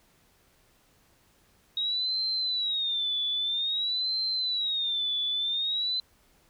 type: tone with vibrato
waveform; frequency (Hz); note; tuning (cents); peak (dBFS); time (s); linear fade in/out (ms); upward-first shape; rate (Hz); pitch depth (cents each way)
sine; 3773; A#7; +20; -26; 1.77-6; 2; sine; 0.51; 150
effects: pink hiss -64 dBFS RMS until 6.49 s